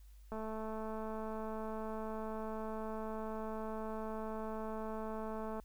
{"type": "click train", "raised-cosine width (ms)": 1, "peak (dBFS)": -30, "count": 1157, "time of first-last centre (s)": [0.32, 5.599], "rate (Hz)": 219, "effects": ["added 50 Hz sine -54 dBFS peak until 5.64 s", "white hiss -72 dBFS RMS until 5.64 s"]}